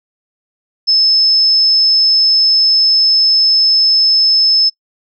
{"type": "tone", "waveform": "sine", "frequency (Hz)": 5230, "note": "E8", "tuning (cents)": -15, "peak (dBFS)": -7, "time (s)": [0.87, 4.7], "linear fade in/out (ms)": 20, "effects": ["noise-tail reverb RT60 0.1 s tail -20 dB re dry"]}